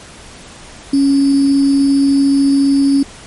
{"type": "tone with sample-and-hold", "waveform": "sine", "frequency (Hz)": 277.2, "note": "C#4", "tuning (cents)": 0, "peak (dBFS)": -8, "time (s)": [0.93, 3.03], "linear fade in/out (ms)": 5, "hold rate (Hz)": 4900, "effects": ["pink hiss -36 dBFS RMS until 3.26 s", "MP3 48 kbps"]}